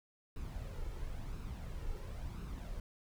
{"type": "noise with flanger", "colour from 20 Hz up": "brown", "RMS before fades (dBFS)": -42, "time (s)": [0.36, 2.8], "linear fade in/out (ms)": 2, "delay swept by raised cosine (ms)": [0.76, 2.26], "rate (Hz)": 0.97, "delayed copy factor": 0.5, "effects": []}